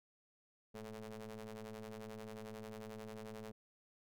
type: ring-modulated tone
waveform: sawtooth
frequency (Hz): 110.2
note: A2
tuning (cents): +3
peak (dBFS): -40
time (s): 0.74-3.52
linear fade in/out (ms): 10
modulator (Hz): 325
effects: none